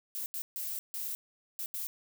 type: noise bursts at uneven times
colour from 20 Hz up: violet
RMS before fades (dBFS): -37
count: 6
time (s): 0.15-0.26 / 0.34-0.42 / 0.56-0.79 / 0.94-1.15 / 1.59-1.66 / 1.74-1.87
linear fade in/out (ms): 0
effects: none